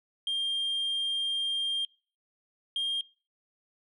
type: tone pair in turn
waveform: sine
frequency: 3200 / 3214 Hz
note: G7 / G7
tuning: +35 / +43 cents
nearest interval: unison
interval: 8 cents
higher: second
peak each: -25 dBFS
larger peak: neither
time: 0.27-1.85 / 2.76-3.01 s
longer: first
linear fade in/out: 2 ms
effects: noise-tail reverb RT60 0.4 s tail -25 dB re dry + tanh soft clip ceiling -26 dBFS